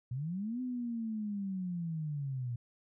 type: linear two-way sweep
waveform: sine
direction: up then down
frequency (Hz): 117.1 to 255.6 to 117.1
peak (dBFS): -34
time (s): 0.11-2.56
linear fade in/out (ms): 5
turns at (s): 0.61
effects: none